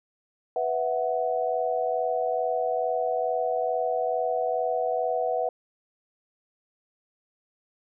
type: chord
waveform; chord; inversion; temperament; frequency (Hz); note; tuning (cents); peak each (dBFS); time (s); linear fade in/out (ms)
sine; B suspended fourth; none; just; 493.9 / 658.5 / 740.8; B4 / E5 / F#5; 0 / -2 / +2; -28; 0.56-5.49; 2
effects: none